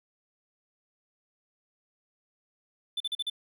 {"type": "tone bursts", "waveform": "triangle", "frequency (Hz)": 3520, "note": "A7", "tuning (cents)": 0, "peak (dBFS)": -27, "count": 5, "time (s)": [2.97, 3.299], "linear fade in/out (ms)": 5, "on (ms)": 33, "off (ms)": 41, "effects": []}